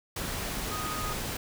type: tone in noise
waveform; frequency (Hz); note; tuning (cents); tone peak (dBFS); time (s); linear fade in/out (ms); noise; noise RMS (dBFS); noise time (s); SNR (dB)
sine; 1244.5; D#6; 0; -35; 0.71-1.13; 5; pink; -34; 0.16-1.37; -4
effects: none